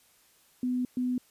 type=tone bursts at uneven times; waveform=sine; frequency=250.2 Hz; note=B3; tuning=23 cents sharp; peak=-26 dBFS; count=2; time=0.63-0.85 / 0.97-1.18 s; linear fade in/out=2 ms; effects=white hiss -63 dBFS RMS until 1.3 s + resampled to 32000 Hz